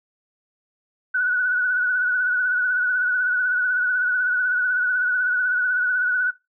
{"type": "tone with vibrato", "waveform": "sine", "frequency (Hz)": 1480, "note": "F#6", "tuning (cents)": 0, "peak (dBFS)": -18, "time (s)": [1.14, 6.31], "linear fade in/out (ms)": 10, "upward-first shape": "triangle", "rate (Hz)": 16, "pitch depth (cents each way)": 53, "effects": ["noise-tail reverb RT60 0.2 s tail -18 dB re dry"]}